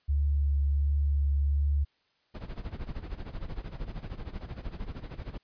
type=tone with vibrato; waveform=sine; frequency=71.1 Hz; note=C#2; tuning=45 cents sharp; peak=-23 dBFS; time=0.08-1.85 s; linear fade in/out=20 ms; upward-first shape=triangle; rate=1.4 Hz; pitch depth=20 cents each way
type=noise with tremolo; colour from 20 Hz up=brown; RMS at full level=-35 dBFS; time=2.34-5.38 s; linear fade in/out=10 ms; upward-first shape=sine; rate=13 Hz; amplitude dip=80%
effects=white hiss -71 dBFS RMS until 5.43 s + resampled to 11025 Hz